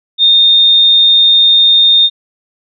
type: tone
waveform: sine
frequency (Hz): 3656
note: A#7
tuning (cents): -34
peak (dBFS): -4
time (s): 0.18-2.1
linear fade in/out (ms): 50
effects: none